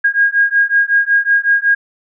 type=beating tone pair; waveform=sine; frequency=1628 / 1633.4 Hz; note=G#6 / G#6; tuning=-35 / -29 cents; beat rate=5.4 Hz; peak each=-13 dBFS; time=0.04-1.75 s; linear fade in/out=10 ms; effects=none